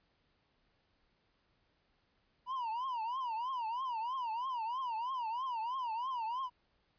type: tone with vibrato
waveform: triangle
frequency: 967 Hz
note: B5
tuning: 37 cents flat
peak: -33 dBFS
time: 2.46-6.5 s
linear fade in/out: 50 ms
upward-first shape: triangle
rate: 3.1 Hz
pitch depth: 200 cents each way
effects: pink hiss -75 dBFS RMS until 6.98 s + resampled to 11025 Hz